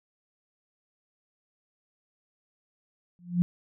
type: tone with exponential growth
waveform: sine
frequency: 175.9 Hz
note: F3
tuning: 13 cents sharp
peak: -16 dBFS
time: 3.19-3.42 s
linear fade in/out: 0 ms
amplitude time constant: 49 ms
effects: none